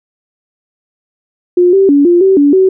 sine tone with pitch steps, 356 / 388.6 / 284.7 / 348.6 / 384 / 286.6 / 378.2 Hz, F4 / G4 / C#4 / F4 / G4 / D4 / F#4, +33 / -15 / +46 / -3 / -36 / -42 / +38 cents, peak -4 dBFS, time 1.57-2.69 s, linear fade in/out 5 ms, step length 160 ms, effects none

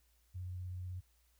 sine tone with vibrato, 90.9 Hz, F#2, 30 cents flat, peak -40 dBFS, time 0.34-1.01 s, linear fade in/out 20 ms, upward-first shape sine, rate 16 Hz, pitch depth 15 cents each way, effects added 59 Hz sine -70 dBFS peak until 1.39 s + white hiss -75 dBFS RMS until 1.39 s

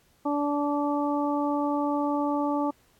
harmonic tone, 290 Hz, D4, 22 cents flat, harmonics 1 / 2 / 3 / 4, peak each -26 / -31 / -30 / -34 dBFS, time 0.25-2.71 s, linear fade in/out 10 ms, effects pink hiss -64 dBFS RMS until 2.99 s + AAC 64 kbps

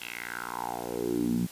10% pulse tone with band-pass filter sweep, 59.6 Hz, A#1, 39 cents sharp, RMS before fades -32 dBFS, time 0-1.47 s, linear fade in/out 20 ms, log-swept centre 3000 to 180 Hz, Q 4.5, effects white hiss -47 dBFS RMS until 1.51 s + resampled to 32000 Hz

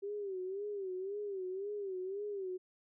sine tone with vibrato, 390.9 Hz, G4, 5 cents flat, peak -37 dBFS, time 0.02-2.58 s, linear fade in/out 20 ms, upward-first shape sine, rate 1.9 Hz, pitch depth 110 cents each way, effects none

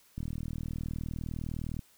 click train, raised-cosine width 5 ms, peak -24 dBFS, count 65, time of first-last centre 0.18-1.792 s, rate 39.7 Hz, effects white hiss -63 dBFS RMS until 1.97 s

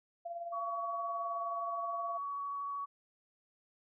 sine tone with tremolo, 685 Hz, F5, 34 cents flat, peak -36 dBFS, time 0.25-2.18 s, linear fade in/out 10 ms, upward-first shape triangle, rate 19 Hz, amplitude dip 60%
sine tone with vibrato, 1127 Hz, C#6, 28 cents sharp, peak -36 dBFS, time 0.52-2.86 s, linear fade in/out 20 ms, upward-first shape sine, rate 13 Hz, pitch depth 8 cents each way
effects none

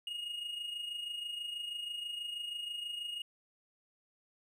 triangle tone with amplitude modulation, 2867 Hz, F7, 45 cents sharp, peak -34 dBFS, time 0.07-3.22 s, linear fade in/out 2 ms, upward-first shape sine, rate 26.2 Hz, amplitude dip 55%, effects none

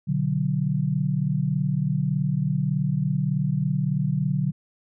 sine chord, B minor, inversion none, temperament equal, 123.47 / 146.83 / 185 Hz, B2 / D3 / F#3, 0 / 0 / 0 cents, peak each -29 / -23 / -26 dBFS, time 0.07-4.52 s, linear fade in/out 20 ms, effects none

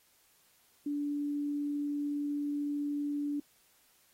sine tone, 290 Hz, D4, 22 cents flat, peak -31 dBFS, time 0.86-3.4 s, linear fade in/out 5 ms, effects white hiss -67 dBFS RMS until 4.13 s + AAC 48 kbps

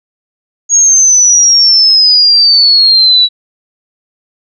sine exponential sweep, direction down, 6645 to 3900 Hz, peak -3 dBFS, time 0.69-3.29 s, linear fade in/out 50 ms, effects none

